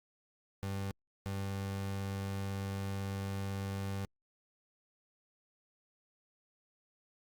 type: tone bursts at uneven times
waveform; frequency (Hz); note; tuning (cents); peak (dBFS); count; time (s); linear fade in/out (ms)
30% pulse; 98; G2; 0; -33; 2; 0.63-0.91 / 1.26-4.05; 0
effects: Opus 48 kbps